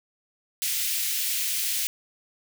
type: high-pass noise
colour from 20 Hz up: white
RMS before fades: -27 dBFS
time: 0.62-1.87 s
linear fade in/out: 0 ms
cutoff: 2100 Hz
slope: 24 dB/octave
effects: none